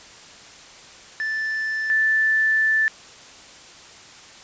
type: tone pair in turn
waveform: triangle / sine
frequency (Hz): 1760 / 1760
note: A6 / A6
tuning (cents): 0 / 0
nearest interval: unison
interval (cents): 0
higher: neither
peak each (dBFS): -21 / -16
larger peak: second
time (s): 1.2-1.9 / 1.9-2.88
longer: second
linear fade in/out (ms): 0
effects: white hiss -44 dBFS RMS until 4.43 s + resampled to 16000 Hz